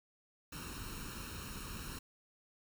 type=noise with comb filter; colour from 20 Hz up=pink; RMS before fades=-45 dBFS; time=0.52-1.99 s; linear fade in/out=5 ms; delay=0.73 ms; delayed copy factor=+0.75; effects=none